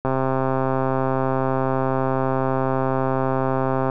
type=click train; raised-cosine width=1 ms; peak=-8 dBFS; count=509; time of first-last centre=0.05-3.898 s; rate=132 Hz; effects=none